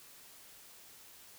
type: silence
effects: white hiss -56 dBFS RMS until 1.38 s